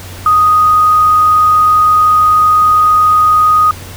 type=tone with quantisation; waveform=sine; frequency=1244.5 Hz; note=D#6; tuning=in tune; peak=-5 dBFS; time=0.26-3.71 s; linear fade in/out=2 ms; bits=5; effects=added 92 Hz sine -28 dBFS peak until 3.96 s + pink hiss -31 dBFS RMS until 3.96 s